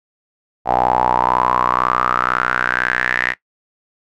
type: tone with band-pass filter sweep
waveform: sawtooth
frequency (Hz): 62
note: B1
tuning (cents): +7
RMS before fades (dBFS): -17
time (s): 0.65-3.35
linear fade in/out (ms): 50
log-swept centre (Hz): 770 to 1900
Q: 7.2
effects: noise-tail reverb RT60 0.1 s tail -18 dB re dry